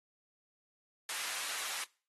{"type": "high-pass noise", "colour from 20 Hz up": "pink", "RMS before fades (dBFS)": -39, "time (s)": [1.09, 1.84], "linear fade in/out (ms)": 2, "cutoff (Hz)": 1300, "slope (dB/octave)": 12, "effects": ["noise-tail reverb RT60 0.4 s tail -24 dB re dry", "AAC 32 kbps"]}